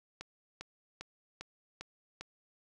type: click train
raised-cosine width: 0.2 ms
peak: -25 dBFS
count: 6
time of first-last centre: 0.21-2.21 s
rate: 2.5 Hz
effects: none